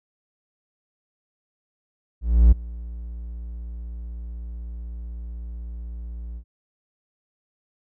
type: tone with ADSR envelope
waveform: triangle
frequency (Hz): 58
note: A#1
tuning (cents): -8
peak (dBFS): -6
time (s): 2.21-6.44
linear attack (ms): 310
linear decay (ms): 8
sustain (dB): -23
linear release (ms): 74
effects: none